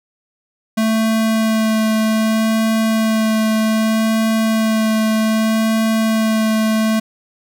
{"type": "tone with vibrato", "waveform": "square", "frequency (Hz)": 220.5, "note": "A3", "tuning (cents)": 4, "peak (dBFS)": -14, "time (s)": [0.77, 7], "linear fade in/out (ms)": 10, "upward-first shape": "sine", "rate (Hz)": 0.64, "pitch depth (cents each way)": 12, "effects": []}